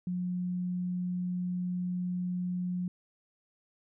sine tone, 179.7 Hz, F3, 50 cents sharp, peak -30 dBFS, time 0.07-2.88 s, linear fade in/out 2 ms, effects none

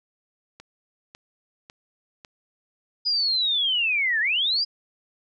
click train, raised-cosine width 0.2 ms, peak -25 dBFS, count 4, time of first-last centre 0.6-2.248 s, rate 1.82 Hz
sine linear two-way sweep, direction down then up, 4978 to 1681 to 4978 Hz, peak -20 dBFS, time 3.05-4.65 s, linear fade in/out 20 ms, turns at 4.2 s
effects none

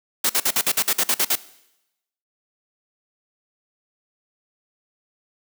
white noise bursts, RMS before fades -19 dBFS, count 11, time 0.24-1.355 s, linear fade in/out 5 ms, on 55 ms, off 51 ms, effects noise-tail reverb RT60 0.9 s tail -19 dB re dry + high-pass 200 Hz 12 dB/octave

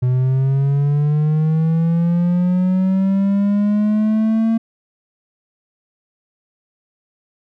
triangle linear sweep, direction up, 124.5 to 227 Hz, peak -11 dBFS, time 0.02-4.58 s, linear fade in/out 10 ms, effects none

